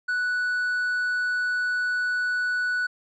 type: tone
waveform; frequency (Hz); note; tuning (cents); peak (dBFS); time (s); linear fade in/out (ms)
triangle; 1480; F#6; 0; -21; 0.08-2.87; 10
effects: resampled to 16000 Hz